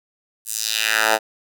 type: tone with high-pass filter sweep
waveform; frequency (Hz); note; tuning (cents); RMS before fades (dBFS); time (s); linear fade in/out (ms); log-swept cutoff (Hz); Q
10% pulse; 110; A2; 0; -20; 0.45-1.19; 50; 9900 to 690; 1.7
effects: none